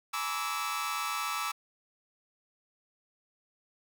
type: tone cluster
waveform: sawtooth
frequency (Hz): 837 / 930 / 1018 / 1155 / 1311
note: G#5 / A#5 / C6 / D6 / E6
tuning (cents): +13 / -4 / -48 / -29 / -10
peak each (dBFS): -39 / -39 / -39 / -32 / -31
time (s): 0.13-1.52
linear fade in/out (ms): 10
effects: none